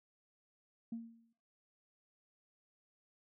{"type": "tone with exponential decay", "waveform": "sine", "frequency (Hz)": 229.7, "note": "A#3", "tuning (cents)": -25, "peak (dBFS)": -36, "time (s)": [0.92, 1.33], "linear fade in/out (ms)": 5, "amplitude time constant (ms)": 87, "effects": ["noise-tail reverb RT60 0.7 s tail -25 dB re dry", "tanh soft clip ceiling -34 dBFS"]}